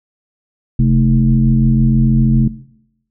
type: tone with frequency modulation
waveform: sine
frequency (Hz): 132.9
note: C3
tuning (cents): +27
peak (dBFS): -8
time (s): 0.79-2.48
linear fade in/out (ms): 5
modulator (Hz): 86.7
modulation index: 1.1
effects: noise-tail reverb RT60 0.8 s tail -19 dB re dry